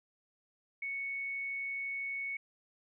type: tone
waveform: sine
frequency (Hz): 2217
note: C#7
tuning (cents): 0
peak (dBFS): -35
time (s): 0.82-2.37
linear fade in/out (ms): 5
effects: none